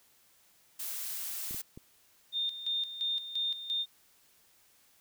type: noise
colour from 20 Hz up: blue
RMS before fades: -38 dBFS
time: 0.79-1.62 s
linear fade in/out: 10 ms
type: clicks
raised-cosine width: 3 ms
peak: -33 dBFS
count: 3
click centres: 1.51 / 1.545 / 1.775 s
type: tone with tremolo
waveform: sine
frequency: 3635 Hz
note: A#7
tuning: 44 cents flat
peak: -29 dBFS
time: 2.32-3.86 s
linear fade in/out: 50 ms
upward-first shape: square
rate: 2.9 Hz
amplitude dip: 70%
effects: white hiss -65 dBFS RMS until 5 s